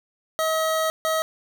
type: tone bursts at uneven times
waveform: 25% pulse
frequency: 638 Hz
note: D#5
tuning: 43 cents sharp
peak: -17 dBFS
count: 2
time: 0.39-0.9 / 1.05-1.22 s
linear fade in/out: 0 ms
effects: none